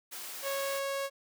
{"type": "high-pass noise", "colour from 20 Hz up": "white", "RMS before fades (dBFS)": -42, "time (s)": [0.11, 0.8], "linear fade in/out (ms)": 20, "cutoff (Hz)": 350, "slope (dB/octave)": 12}
{"type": "tone", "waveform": "sawtooth", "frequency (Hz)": 551, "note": "C#5", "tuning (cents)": -11, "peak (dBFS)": -28, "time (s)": [0.42, 1.1], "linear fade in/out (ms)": 50}
{"effects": []}